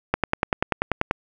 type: click train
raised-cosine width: 0.5 ms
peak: -4 dBFS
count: 11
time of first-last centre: 0.14-1.111 s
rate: 10.3 Hz
effects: none